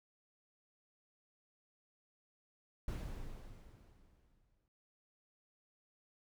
brown noise with exponential decay, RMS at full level -39 dBFS, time 2.88-4.68 s, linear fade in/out 2 ms, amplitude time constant 390 ms, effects none

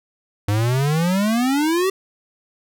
square exponential sweep, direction up, 100 to 392 Hz, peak -17 dBFS, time 0.48-1.9 s, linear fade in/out 5 ms, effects none

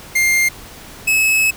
45% pulse tone pair in turn, 2111 / 2584 Hz, C7 / E7, +15 / -35 cents, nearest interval major third, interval 350 cents, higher second, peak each -12 / -12 dBFS, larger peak neither, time 0.15-0.49 / 1.07-1.51 s, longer second, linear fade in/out 10 ms, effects pink hiss -37 dBFS RMS until 1.56 s

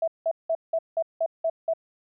sine tone bursts, 655 Hz, E5, 11 cents flat, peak -21 dBFS, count 8, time 0.02-1.736 s, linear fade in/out 5 ms, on 57 ms, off 180 ms, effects none

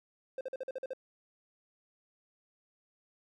triangle tone bursts, 523.3 Hz, C5, in tune, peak -33 dBFS, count 8, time 0.38-0.934 s, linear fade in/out 2 ms, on 29 ms, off 46 ms, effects none

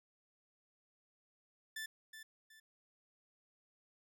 sawtooth tone with echo, 1760 Hz, A6, in tune, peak -38 dBFS, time 1.76-1.86 s, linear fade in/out 5 ms, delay 370 ms, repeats 2, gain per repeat -9 dB, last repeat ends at 2.6 s, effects none

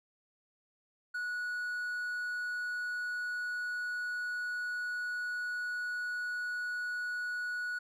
triangle tone, 1465 Hz, F#6, 18 cents flat, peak -32 dBFS, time 1.14-7.79 s, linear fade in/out 10 ms, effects none

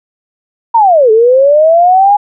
sine linear two-way sweep, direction down then up, 952 to 426.7 to 832 Hz, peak -3 dBFS, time 0.74-2.17 s, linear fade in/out 10 ms, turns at 1.11 s, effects none

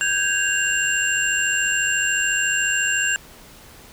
sine tone cluster, 1553 / 1647 / 2787 / 7400 Hz, G6 / G#6 / F7 / A#8, -17 / -15 / -4 / -14 cents, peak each -23 dBFS, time 0.01-3.16 s, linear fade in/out 0 ms, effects tanh soft clip ceiling -11 dBFS + pink hiss -45 dBFS RMS until 3.92 s

